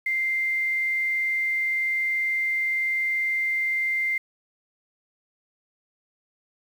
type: tone with quantisation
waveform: sine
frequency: 2093 Hz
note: C7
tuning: in tune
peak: -22 dBFS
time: 0.06-4.18 s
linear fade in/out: 5 ms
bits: 8
effects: none